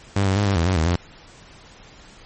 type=tone with pitch steps; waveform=sawtooth; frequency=99.4 / 95.7 / 102.7 / 98.7 / 83.2 / 93.5 / 79.7 / 87.5 Hz; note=G2 / G2 / G#2 / G2 / E2 / F#2 / D#2 / F2; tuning=+25 / -41 / -19 / +12 / +17 / +19 / +42 / +4 cents; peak=-13 dBFS; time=0.16-0.96 s; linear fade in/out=5 ms; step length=100 ms; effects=pink hiss -46 dBFS RMS until 2.25 s + MP3 32 kbps